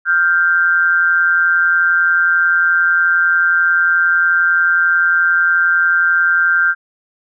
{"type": "tone pair together", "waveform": "sine", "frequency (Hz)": [1398, 1569.2], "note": ["F6", "G6"], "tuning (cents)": [1, 1], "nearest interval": "major second", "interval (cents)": 200, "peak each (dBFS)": -13, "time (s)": [0.05, 6.75], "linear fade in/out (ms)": 50, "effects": []}